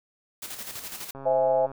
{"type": "noise with tremolo", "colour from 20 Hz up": "white", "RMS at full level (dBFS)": -36, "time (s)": [0.42, 1.11], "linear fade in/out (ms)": 5, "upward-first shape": "square", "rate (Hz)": 12, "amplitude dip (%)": 50}
{"type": "click train", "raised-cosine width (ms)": 1, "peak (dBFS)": -27, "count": 78, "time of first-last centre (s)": [1.15, 1.716], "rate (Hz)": 136}
{"type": "chord", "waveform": "sine", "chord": "C augmented", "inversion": "none", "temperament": "equal with one note detuned", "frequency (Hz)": [523.3, 653.9, 830.6], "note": ["C5", "E5", "G#5"], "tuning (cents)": [0, -14, 0], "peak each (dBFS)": [-23, -23, -27], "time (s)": [1.25, 1.67], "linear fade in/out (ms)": 20}
{"effects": []}